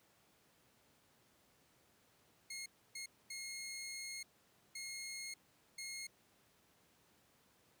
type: tone bursts at uneven times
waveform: 15% pulse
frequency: 2153 Hz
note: C7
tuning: 49 cents sharp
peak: -38 dBFS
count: 5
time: 2.5-2.66 / 2.95-3.06 / 3.3-4.23 / 4.75-5.34 / 5.78-6.07 s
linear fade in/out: 5 ms
effects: pink hiss -71 dBFS RMS until 7.8 s + high-pass 100 Hz 12 dB/octave